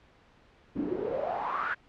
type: noise with band-pass filter sweep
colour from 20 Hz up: pink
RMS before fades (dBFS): -32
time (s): 0.75-1.75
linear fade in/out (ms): 20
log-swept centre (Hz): 250 to 1600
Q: 6.9
effects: pink hiss -60 dBFS RMS until 1.88 s + low-pass 3000 Hz 12 dB/octave